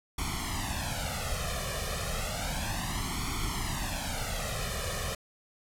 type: noise with flanger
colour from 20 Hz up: pink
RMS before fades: -33 dBFS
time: 0.18-5.15 s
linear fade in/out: 5 ms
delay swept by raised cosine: 0.9 to 1.69 ms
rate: 0.32 Hz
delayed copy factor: +0.9
effects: low-pass 12000 Hz 12 dB/octave